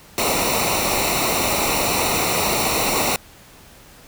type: noise with comb filter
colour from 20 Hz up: pink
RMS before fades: -20 dBFS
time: 0.18-3.16 s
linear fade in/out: 0 ms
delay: 0.61 ms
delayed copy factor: -0.75
effects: pink hiss -46 dBFS RMS until 4.07 s